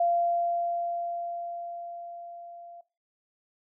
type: tone with level ramp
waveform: sine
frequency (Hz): 690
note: F5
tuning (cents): -21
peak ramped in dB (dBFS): -21 to -44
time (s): 0-2.81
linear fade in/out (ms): 5
effects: noise-tail reverb RT60 0.3 s tail -19 dB re dry